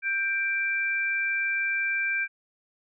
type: tone pair together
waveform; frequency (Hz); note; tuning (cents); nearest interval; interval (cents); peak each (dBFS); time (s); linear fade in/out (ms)
sine; 1575 / 2349; G6 / D7; +8 / 0; perfect fifth; 692; -27; 0.02-2.28; 50
effects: none